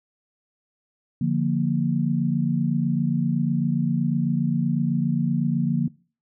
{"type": "chord", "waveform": "sine", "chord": "Bb major", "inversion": "first", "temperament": "equal", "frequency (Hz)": [146.83, 174.61, 233.1], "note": ["D3", "F3", "Bb3"], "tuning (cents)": [0, 0, 0], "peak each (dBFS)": -24, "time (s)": [1.21, 5.88], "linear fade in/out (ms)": 5, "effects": ["noise-tail reverb RT60 0.4 s tail -22 dB re dry"]}